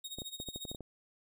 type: tone with tremolo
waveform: sawtooth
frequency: 3746 Hz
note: A#7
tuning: 8 cents sharp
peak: -36 dBFS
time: 0.04-0.76 s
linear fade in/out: 5 ms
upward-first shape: sine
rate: 14 Hz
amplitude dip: 85%
type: clicks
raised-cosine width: 2 ms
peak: -30 dBFS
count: 9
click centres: 0.186 / 0.219 / 0.401 / 0.487 / 0.56 / 0.652 / 0.715 / 0.748 / 0.807 s
effects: none